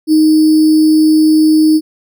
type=tone with sample-and-hold; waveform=sine; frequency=311.3 Hz; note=D#4; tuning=1 cent sharp; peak=-5 dBFS; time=0.07-1.81 s; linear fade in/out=50 ms; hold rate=4900 Hz; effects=none